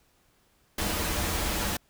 pink noise with comb filter, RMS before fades -29 dBFS, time 0.78-1.77 s, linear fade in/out 5 ms, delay 7.6 ms, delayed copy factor -0.5, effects pink hiss -66 dBFS RMS until 1.89 s

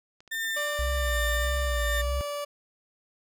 clicks, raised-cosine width 0.2 ms, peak -34 dBFS, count 10, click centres 0.205 / 0.277 / 0.348 / 0.447 / 0.508 / 0.548 / 0.735 / 0.797 / 0.836 / 0.899 s
35% pulse tone with tremolo, 1801 Hz, A6, 40 cents sharp, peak -26 dBFS, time 0.31-2.02 s, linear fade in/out 10 ms, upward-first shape sine, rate 1.3 Hz, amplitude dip 50%
30% pulse tone with pitch glide, 587.3 to 579.9 Hz, D5 to D5, 0 to -22 cents, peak -28 dBFS, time 0.56-2.45 s, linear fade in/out 10 ms, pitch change -22 cents, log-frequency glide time 1.61-2.02 s
sine tone with vibrato, 61.74 Hz, B1, in tune, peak -26 dBFS, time 0.79-2.21 s, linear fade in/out 0 ms, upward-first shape sine, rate 1.6 Hz, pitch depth 120 cents each way
effects none

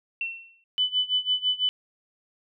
sine tone with exponential decay, 2709 Hz, E7, 47 cents sharp, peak -24 dBFS, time 0.21-0.64 s, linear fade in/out 2 ms, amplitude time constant 92 ms
sine tone with tremolo, 3000 Hz, F#7, 23 cents sharp, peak -19 dBFS, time 0.78-1.69 s, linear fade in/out 0 ms, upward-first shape sine, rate 6 Hz, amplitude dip 90%
effects none

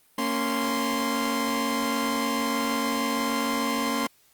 sawtooth tone cluster, 231.1 / 277.6 / 1043 Hz, A#3 / C#4 / C6, -15 / +3 / -6 cents, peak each -25 dBFS, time 0.18-4.07 s, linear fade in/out 5 ms, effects white hiss -61 dBFS RMS until 4.33 s + Opus 32 kbps

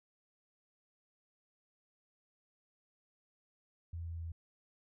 sine tone with pitch steps, 84.1 / 83.52 / 82.94 Hz, E2 / E2 / E2, +35 / +23 / +11 cents, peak -39 dBFS, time 3.93-4.32 s, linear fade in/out 5 ms, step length 130 ms, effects none

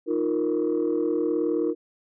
sine chord, Eb suspended second, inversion none, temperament equal with one note detuned, 311.1 / 350.2 / 466.2 Hz, Eb4 / F4 / Bb4, 0 / +5 / 0 cents, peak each -25 dBFS, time 0.06-1.75 s, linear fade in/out 50 ms, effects tanh soft clip ceiling -16 dBFS

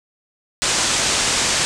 white low-pass noise, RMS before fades -19 dBFS, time 0.62-1.65 s, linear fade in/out 0 ms, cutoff 8500 Hz, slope 48 dB/octave, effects none

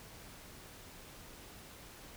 silence, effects pink hiss -53 dBFS RMS until 2.16 s

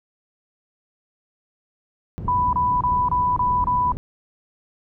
white low-pass noise, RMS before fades -30 dBFS, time 2.18-3.97 s, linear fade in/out 0 ms, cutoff 130 Hz, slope 12 dB/octave
sine tone bursts, 991 Hz, B5, 6 cents sharp, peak -17 dBFS, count 6, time 2.28-3.92 s, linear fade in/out 2 ms, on 250 ms, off 28 ms
effects none

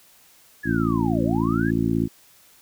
sine linear two-way sweep, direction down then up, 1729 to 493.9 to 1729 Hz, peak -29 dBFS, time 0.63-1.71 s, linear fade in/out 10 ms, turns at 1.23 s
harmonic tone, 56.5 Hz, A1, 47 cents sharp, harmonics 1 / 2 / 3 / 4 / 5 / 6, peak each -32 / -27 / -26 / -25 / -24 / -27 dBFS, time 0.64-2.09 s, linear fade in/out 50 ms
effects white hiss -54 dBFS RMS until 2.61 s

